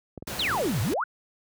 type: clicks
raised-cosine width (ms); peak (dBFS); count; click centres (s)
2; -24; 6; 0.177 / 0.225 / 0.279 / 0.514 / 0.548 / 0.596
type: noise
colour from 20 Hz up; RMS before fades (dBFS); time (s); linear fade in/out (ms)
pink; -34; 0.27-0.94; 5
type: exponential two-way sweep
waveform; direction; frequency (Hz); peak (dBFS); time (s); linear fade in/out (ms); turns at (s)
sine; down then up; 4400 to 93 to 1568; -24; 0.39-1.04; 5; 0.81
effects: high-pass 60 Hz 12 dB/octave